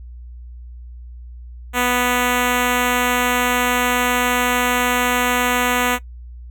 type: tone with notch filter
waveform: 5% pulse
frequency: 246.9 Hz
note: B3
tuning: in tune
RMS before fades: -18 dBFS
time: 1.73-5.99 s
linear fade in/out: 50 ms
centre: 4900 Hz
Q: 1.4
effects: noise-tail reverb RT60 0.1 s tail -19 dB re dry + added 60 Hz sine -33 dBFS peak until 6.5 s